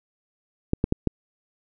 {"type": "clicks", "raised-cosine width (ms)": 3, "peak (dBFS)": -7, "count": 4, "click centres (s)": [0.734, 0.841, 0.924, 1.073], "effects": []}